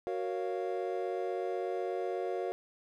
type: chord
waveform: triangle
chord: Gb major seventh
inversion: none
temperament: equal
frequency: 370 / 466.2 / 554.4 / 698.5 Hz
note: Gb4 / Bb4 / Db5 / F5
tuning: 0 / 0 / 0 / 0 cents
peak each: -34 / -36 / -38 / -37 dBFS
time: 0.07-2.52 s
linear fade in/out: 0 ms
effects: none